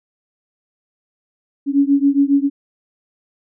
sine beating tone pair, 277.2 / 284.5 Hz, C#4 / C#4, 0 / +45 cents, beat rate 7.3 Hz, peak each -14 / -15 dBFS, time 1.66-2.5 s, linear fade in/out 50 ms, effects none

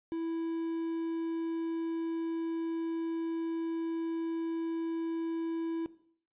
triangle tone with quantisation, 329.6 Hz, E4, in tune, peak -30 dBFS, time 0.12-5.86 s, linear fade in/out 0 ms, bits 8, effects noise-tail reverb RT60 0.6 s tail -17 dB re dry + resampled to 8000 Hz

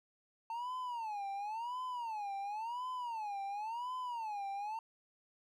triangle tone with vibrato, 895 Hz, A5, 29 cents sharp, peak -36 dBFS, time 0.5-4.79 s, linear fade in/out 2 ms, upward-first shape sine, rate 0.94 Hz, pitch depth 220 cents each way, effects none

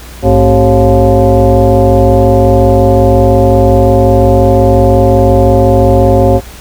sine tone with frequency modulation, 220.2 Hz, A3, 2 cents sharp, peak -3 dBFS, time 0.22-6.41 s, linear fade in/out 50 ms, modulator 162 Hz, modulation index 2.9, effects added 60 Hz sine -29 dBFS peak until 6.6 s + pink hiss -32 dBFS RMS until 6.6 s

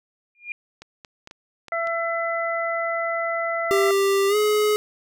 sine tone with exponential growth, 2415 Hz, D7, 48 cents sharp, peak -24 dBFS, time 0.35-0.52 s, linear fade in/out 1 ms, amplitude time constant 36 ms
clicks, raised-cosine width 0.2 ms, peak -23 dBFS, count 6, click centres 0.82 / 1.048 / 1.274 / 1.311 / 1.683 / 1.872 s
harmonic tone, 670 Hz, E5, 28 cents sharp, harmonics 1 / 2 / 3, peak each -25 / -28 / -28 dBFS, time 1.72-3.91 s, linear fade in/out 2 ms
square tone with pitch glide, 394 to 422.3 Hz, G4 to G#4, +9 to +29 cents, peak -18 dBFS, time 3.71-4.76 s, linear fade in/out 0 ms, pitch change +120 cents, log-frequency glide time 4.28-4.36 s
effects none

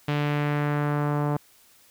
sawtooth tone with low-pass filter sweep, 146.83 Hz, D3, in tune, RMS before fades -25 dBFS, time 0.08-1.37 s, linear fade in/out 5 ms, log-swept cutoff 3100 to 970 Hz, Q 1.5, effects white hiss -57 dBFS RMS until 1.9 s

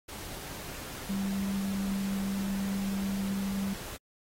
sine tone in noise, 196 Hz, G3, in tune, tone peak -29 dBFS, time 1.09-3.74 s, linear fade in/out 10 ms, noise pink, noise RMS -42 dBFS, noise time 0.08-3.97 s, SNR +10 dB, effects AAC 48 kbps

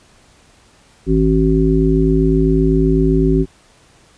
harmonic tone, 53.9 Hz, A1, 35 cents flat, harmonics 1 / 3 / 5 / 7, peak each -16 / -16 / -16 / -16 dBFS, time 1.06-3.46 s, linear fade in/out 50 ms, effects pink hiss -50 dBFS RMS until 4.17 s + resampled to 22050 Hz

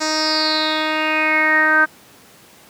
10% pulse tone with low-pass filter sweep, 311.1 Hz, D#4, in tune, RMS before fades -17 dBFS, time 0-1.86 s, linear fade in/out 20 ms, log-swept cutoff 6300 to 1500 Hz, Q 7.8, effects pink hiss -46 dBFS RMS until 2.69 s + high-pass 150 Hz 12 dB/octave

